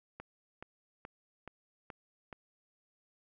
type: click train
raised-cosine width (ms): 0.5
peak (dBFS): -29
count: 6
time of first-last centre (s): 0.2-2.328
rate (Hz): 2.35
effects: none